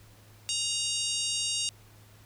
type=harmonic tone with a mistuned harmonic; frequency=932.3 Hz; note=A#5; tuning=in tune; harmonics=3 / 4 / 5 / 6 / 7 / 8 / 9 / 10; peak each=-34 / -35 / -36 / -37 / -37 / -38 / -39 / -39 dBFS; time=0.49-1.69 s; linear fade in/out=0 ms; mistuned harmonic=3; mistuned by=+15 cents; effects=added 105 Hz sine -54 dBFS peak until 2.25 s + pink hiss -58 dBFS RMS until 2.25 s